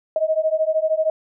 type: beating tone pair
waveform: sine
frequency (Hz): 625 / 638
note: D#5 / D#5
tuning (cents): +8 / +43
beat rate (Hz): 13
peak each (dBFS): -20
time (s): 0.16-1.1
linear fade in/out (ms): 2
effects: none